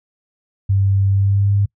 sine tone with pitch glide, 98 to 100.58 Hz, G2 to G2, 0 to +45 cents, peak -12 dBFS, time 0.69-1.66 s, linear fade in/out 10 ms, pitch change +45 cents, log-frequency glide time 1.11-1.54 s, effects noise-tail reverb RT60 0.1 s tail -25 dB re dry

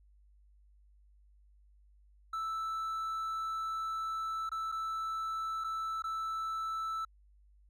triangle tone with dropouts, 1318.5 Hz, E6, in tune, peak -32 dBFS, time 2.33-7.05 s, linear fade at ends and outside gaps 5 ms, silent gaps 4.493-4.516 / 4.718-4.722 / 5.64-5.643 / 6.022-6.04 s, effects added 50 Hz sine -60 dBFS peak until 7.69 s

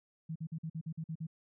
sine tone bursts, 160.6 Hz, E3, 45 cents flat, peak -36 dBFS, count 9, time 0.29-1.269 s, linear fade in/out 10 ms, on 67 ms, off 47 ms, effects none

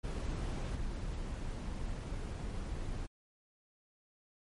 brown noise with level steps, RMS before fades -36 / -39 dBFS, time 0.03-3.07 s, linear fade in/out 20 ms, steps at 0.75 s, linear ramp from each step 5 ms, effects MP3 48 kbps

